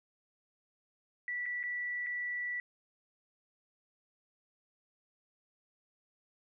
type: tone with dropouts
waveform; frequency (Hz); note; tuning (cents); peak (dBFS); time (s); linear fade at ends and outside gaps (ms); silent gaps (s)
sine; 1958; B6; -15; -34; 1.28-2.6; 1; 1.457-1.462 / 1.63-1.637 / 2.064-2.068
effects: none